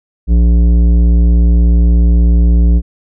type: tone with tanh clipping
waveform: sine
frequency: 58.3 Hz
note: A#1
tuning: 1 cent sharp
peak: -7 dBFS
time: 0.27-2.82 s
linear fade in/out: 50 ms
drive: 12 dB
effects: none